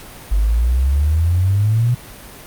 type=exponential sweep; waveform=sine; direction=up; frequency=49 to 124.5 Hz; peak=-12 dBFS; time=0.31-1.95 s; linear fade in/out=10 ms; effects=pink hiss -37 dBFS RMS until 2.46 s + Opus 48 kbps